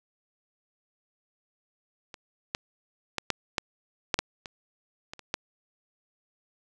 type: clicks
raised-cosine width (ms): 0.2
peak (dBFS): -24 / -11 / -11 / -7 / -8 / -6 / -7 / -21 / -21 / -27 / -10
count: 11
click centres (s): 2.142 / 2.549 / 3.183 / 3.303 / 3.582 / 4.142 / 4.19 / 4.458 / 5.135 / 5.193 / 5.341
effects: none